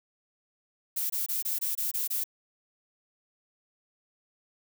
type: noise bursts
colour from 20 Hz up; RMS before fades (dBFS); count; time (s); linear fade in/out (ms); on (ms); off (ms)
violet; -30; 8; 0.96-2.241; 10; 140; 23
effects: none